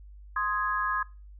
sine chord, Ab major, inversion first, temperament equal with one note detuned, 1046.5 / 1250.3 / 1661.2 Hz, C6 / Eb6 / Ab6, 0 / +8 / 0 cents, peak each -30 dBFS, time 0.36-1.03 s, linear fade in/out 5 ms, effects noise-tail reverb RT60 0.3 s tail -22 dB re dry + added 50 Hz sine -45 dBFS peak until 1.39 s

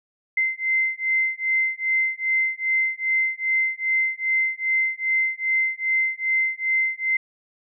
sine beating tone pair, 2073 / 2075.5 Hz, C7 / C7, -17 / -15 cents, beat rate 2.5 Hz, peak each -23 dBFS, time 0.37-7.17 s, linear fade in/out 5 ms, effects none

